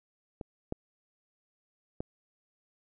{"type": "clicks", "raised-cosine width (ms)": 2, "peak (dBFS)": [-25, -19, -21], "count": 3, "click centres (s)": [0.412, 0.724, 2.005], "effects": []}